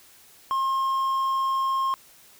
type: tone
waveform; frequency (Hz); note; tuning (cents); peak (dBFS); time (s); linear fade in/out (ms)
triangle; 1069; C6; +37; -20; 0.51-1.94; 0
effects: white hiss -53 dBFS RMS until 2.39 s